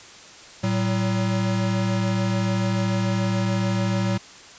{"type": "tone pair together", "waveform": "square", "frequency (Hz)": [112.5, 189.8], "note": ["A2", "F#3"], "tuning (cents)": [39, 44], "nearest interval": "major sixth", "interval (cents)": 905, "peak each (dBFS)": -24, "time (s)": [0.63, 4.18], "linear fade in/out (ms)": 10, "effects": ["white hiss -44 dBFS RMS until 4.58 s", "resampled to 16000 Hz"]}